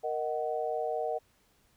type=chord; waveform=sine; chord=D# minor; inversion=second; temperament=just; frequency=466.7 / 622.3 / 746.7 Hz; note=A#4 / D#5 / F#5; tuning=+2 / 0 / +16 cents; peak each=-34 dBFS; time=0.03-1.19 s; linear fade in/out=20 ms; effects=pink hiss -68 dBFS RMS until 1.76 s